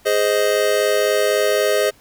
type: chord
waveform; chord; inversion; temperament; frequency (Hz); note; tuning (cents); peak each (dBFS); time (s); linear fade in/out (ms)
square; Ab major; none; just; 415.3 / 519.1 / 623; Ab4 / C5 / Eb5; 0 / -14 / +2; -20 / -21 / -20; 0.05-1.91; 20
effects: pink hiss -52 dBFS RMS until 2 s

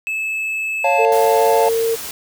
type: tone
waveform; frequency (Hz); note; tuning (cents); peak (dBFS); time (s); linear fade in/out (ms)
triangle; 2607; E7; -20; -18; 0.07-1.05; 0
type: chord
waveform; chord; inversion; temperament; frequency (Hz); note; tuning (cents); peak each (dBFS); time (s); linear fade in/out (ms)
triangle; Db augmented; none; equal; 554.4 / 698.5 / 880; Db5 / F5 / A5; 0 / 0 / 0; -16; 0.84-1.69; 5
type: tone with pitch glide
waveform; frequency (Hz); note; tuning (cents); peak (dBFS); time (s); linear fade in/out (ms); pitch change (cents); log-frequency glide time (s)
sine; 450.2 to 455.4; A4 to A#4; +40 to -40; -15; 0.98-1.96; 20; +20; 1.27-1.57
type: noise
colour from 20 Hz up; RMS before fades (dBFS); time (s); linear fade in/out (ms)
white; -29; 1.12-2.11; 2
effects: none

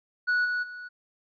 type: tone with level steps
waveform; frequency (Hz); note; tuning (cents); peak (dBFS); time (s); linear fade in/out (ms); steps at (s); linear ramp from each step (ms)
triangle; 1470; F#6; -12; -20 / -24 / -36; 0.27-0.89; 20; 0.44 / 0.62; 20
effects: resampled to 11025 Hz

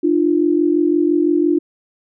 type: tone pair together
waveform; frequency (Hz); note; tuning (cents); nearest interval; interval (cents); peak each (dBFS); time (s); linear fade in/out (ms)
sine; 300.8 / 346.7; D4 / F4; +42 / -13; major second; 245; -15; 0.03-1.59; 10
effects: none

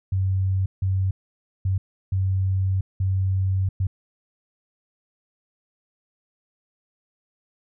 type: tone bursts at uneven times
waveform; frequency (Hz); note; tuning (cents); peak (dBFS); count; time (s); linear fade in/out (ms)
sine; 95.1; F#2; +48; -19; 6; 0.12-0.66 / 0.82-1.11 / 1.65-1.78 / 2.12-2.81 / 3-3.69 / 3.8-3.87; 5
effects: none

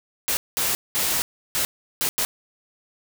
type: noise bursts at uneven times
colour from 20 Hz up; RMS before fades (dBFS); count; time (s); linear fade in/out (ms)
white; -23; 6; 0.28-0.37 / 0.57-0.75 / 0.95-1.22 / 1.55-1.65 / 2.01-2.09 / 2.18-2.25; 0
effects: none

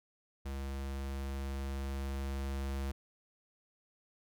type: tone with level ramp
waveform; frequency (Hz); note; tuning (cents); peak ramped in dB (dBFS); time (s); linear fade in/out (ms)
square; 68.2; C#2; -28; -38 to -35; 0.45-2.92; 10
effects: none

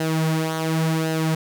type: tone with flanger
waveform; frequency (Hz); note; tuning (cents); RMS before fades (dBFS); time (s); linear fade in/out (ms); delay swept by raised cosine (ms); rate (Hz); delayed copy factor
sawtooth; 160; D#3; +49; -22; 0-1.35; 5; 0.86 to 5.86; 0.91; -0.6
effects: none

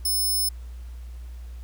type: tone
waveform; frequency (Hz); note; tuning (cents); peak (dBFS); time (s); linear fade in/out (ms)
10% pulse; 5220; E8; -18; -16; 0.05-0.49; 5
effects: added 60 Hz sine -35 dBFS peak until 1.63 s + pink hiss -57 dBFS RMS until 1.63 s

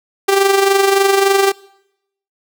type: tone with amplitude modulation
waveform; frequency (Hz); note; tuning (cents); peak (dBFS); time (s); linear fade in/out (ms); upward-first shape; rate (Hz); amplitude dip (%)
sawtooth; 392.7; G4; +3; -4; 0.28-1.52; 10; sine; 23.5; 55
effects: noise-tail reverb RT60 0.8 s tail -23 dB re dry

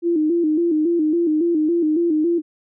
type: tone with vibrato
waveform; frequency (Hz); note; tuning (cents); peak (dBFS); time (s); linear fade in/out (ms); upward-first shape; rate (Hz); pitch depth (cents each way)
sine; 324.5; E4; -27; -15; 0.02-2.42; 50; square; 3.6; 92
effects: none

